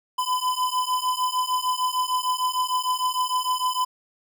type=beating tone pair; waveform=square; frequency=1006 / 1012.6 Hz; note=B5 / B5; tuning=+32 / +43 cents; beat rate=6.6 Hz; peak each=-26 dBFS; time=0.18-3.85 s; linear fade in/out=10 ms; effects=none